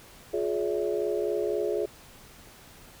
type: tone cluster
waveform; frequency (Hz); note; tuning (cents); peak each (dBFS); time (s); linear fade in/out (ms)
sine; 355.3 / 419.1 / 571 / 655; F4 / G#4 / D5 / E5; +30 / +16 / -49 / -11; -31 / -28 / -33 / -36; 0.33-1.86; 10
effects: pink hiss -51 dBFS RMS until 3 s